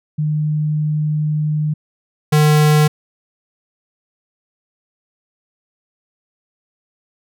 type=tone pair in turn; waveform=sine / square; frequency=152 / 151.3 Hz; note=D#3 / D#3; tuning=-40 / -48 cents; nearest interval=unison; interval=8 cents; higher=first; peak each=-15 / -10 dBFS; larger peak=second; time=0.18-1.74 / 2.32-2.88 s; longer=first; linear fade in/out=10 ms; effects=none